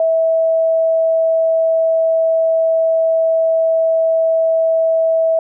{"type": "tone", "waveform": "sine", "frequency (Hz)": 651, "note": "E5", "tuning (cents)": -22, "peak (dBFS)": -11, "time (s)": [0, 5.39], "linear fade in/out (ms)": 2, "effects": []}